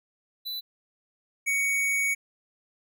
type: tone pair in turn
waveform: square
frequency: 3985 / 2237 Hz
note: B7 / C#7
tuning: +15 / +15 cents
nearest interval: minor seventh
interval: 1000 cents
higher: first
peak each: -32 / -24 dBFS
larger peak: second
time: 0.45-0.61 / 1.46-2.15 s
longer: second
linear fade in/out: 20 ms
effects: none